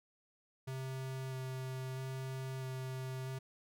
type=tone with vibrato; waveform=square; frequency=131.1 Hz; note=C3; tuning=4 cents sharp; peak=-40 dBFS; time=0.67-3.39 s; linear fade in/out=10 ms; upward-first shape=square; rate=0.77 Hz; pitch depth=9 cents each way; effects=none